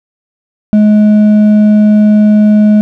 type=tone with hard clipping; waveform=sine; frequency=211 Hz; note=G#3; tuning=28 cents sharp; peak=-4 dBFS; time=0.73-2.81 s; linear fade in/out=0 ms; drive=4 dB; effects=none